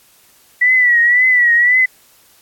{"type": "tone with vibrato", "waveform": "sine", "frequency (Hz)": 1953, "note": "B6", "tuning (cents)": -20, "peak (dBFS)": -8, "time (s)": [0.61, 1.86], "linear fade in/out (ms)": 10, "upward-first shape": "triangle", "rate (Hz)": 1.9, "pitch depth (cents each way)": 82, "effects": ["white hiss -50 dBFS RMS until 2.41 s", "AAC 64 kbps"]}